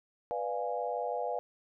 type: chord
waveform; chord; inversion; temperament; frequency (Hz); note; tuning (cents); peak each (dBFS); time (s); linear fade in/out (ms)
sine; B diminished seventh; none; equal with one note detuned; 493.9 / 592.4 / 698.5 / 830.6; B4 / D5 / F5 / Ab5; 0 / +15 / 0 / 0; -36 / -38 / -36 / -38; 0.31-1.39; 0
effects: none